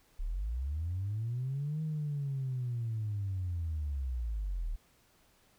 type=linear two-way sweep; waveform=sine; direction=up then down; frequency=32.76 to 158 to 36.17 Hz; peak=-31 dBFS; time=0.19-4.76 s; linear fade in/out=10 ms; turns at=1.82 s; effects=tanh soft clip ceiling -28 dBFS + pink hiss -67 dBFS RMS until 5.58 s